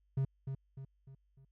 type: tone with echo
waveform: triangle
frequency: 134.6 Hz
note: C3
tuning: 49 cents sharp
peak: -27 dBFS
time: 0.17-0.25 s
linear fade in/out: 5 ms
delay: 300 ms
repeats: 4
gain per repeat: -7 dB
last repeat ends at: 1.45 s
effects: added 50 Hz sine -70 dBFS peak until 1.51 s